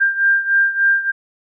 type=beating tone pair; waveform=sine; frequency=1591 / 1594.4 Hz; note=G6 / G6; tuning=+25 / +29 cents; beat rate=3.4 Hz; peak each=-14 / -18 dBFS; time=0-1.12 s; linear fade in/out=20 ms; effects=none